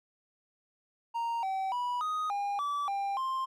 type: tone with pitch steps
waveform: triangle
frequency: 930 / 768 / 979 / 1248 / 808 / 1154 / 795 / 1052 Hz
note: A#5 / G5 / B5 / D#6 / G#5 / D6 / G5 / C6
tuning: -4 / -36 / -15 / +5 / -48 / -31 / +24 / +9 cents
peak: -28 dBFS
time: 1.14-3.46 s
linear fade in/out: 20 ms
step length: 290 ms
effects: none